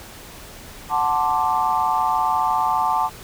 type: chord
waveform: sine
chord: D dominant seventh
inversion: first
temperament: equal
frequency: 740 / 880 / 1046.5 / 1174.7 Hz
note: F#5 / A5 / C6 / D6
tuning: 0 / 0 / 0 / 0 cents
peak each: -24 / -20 / -25 / -24 dBFS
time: 0.89-3.1 s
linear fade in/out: 50 ms
effects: pink hiss -40 dBFS RMS until 3.23 s